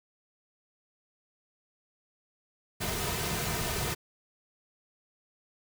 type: noise with comb filter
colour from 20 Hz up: pink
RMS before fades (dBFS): -32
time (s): 2.8-3.95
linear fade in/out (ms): 20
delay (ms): 3.6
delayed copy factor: -0.6
effects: none